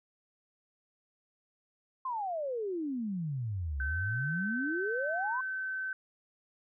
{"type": "exponential two-way sweep", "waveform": "sine", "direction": "down then up", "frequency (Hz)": [1070, 65.41, 1070], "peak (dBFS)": -32, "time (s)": [2.05, 5.41], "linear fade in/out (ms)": 5, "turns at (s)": 3.81}
{"type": "tone", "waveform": "sine", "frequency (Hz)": 1534, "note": "G6", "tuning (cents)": -38, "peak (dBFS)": -33, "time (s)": [3.8, 5.93], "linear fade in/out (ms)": 2}
{"effects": []}